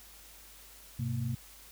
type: tone cluster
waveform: sine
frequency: 101 / 126.4 / 228.8 Hz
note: G#2 / B2 / A#3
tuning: -48 / +41 / -32 cents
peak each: -38 / -32 / -39 dBFS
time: 0.99-1.35 s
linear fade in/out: 5 ms
effects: added 50 Hz sine -59 dBFS peak until 1.71 s + white hiss -54 dBFS RMS until 1.71 s